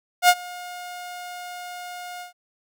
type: tone with ADSR envelope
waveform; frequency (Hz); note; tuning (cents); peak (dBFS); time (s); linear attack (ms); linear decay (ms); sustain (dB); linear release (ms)
sawtooth; 715; F5; +41; -6; 0.22-2.33; 69; 52; -24; 120
effects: none